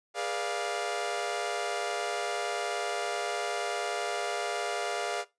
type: chord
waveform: sawtooth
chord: G# diminished seventh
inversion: none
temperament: equal with one note detuned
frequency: 415.3 / 485.7 / 587.3 / 698.5 Hz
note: G#4 / B4 / D5 / F5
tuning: 0 / -29 / 0 / 0 cents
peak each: -33 / -35 / -33 / -30 dBFS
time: 0.14-5.25 s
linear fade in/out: 50 ms
effects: noise-tail reverb RT60 0.2 s tail -17 dB re dry + resampled to 22050 Hz